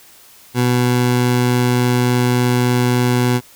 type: tone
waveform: 20% pulse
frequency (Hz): 123.47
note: B2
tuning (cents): 0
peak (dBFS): -8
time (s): 0.54-3.41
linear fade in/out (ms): 50
effects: white hiss -45 dBFS RMS until 3.55 s